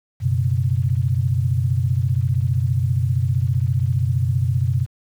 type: chord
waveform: sine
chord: F# suspended fourth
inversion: none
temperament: equal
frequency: 92.5 / 123.47 / 138.59 Hz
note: F#2 / B2 / C#3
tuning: 0 / 0 / 0 cents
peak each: -21 / -19 / -24 dBFS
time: 0.2-4.87 s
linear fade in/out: 50 ms
effects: 8-bit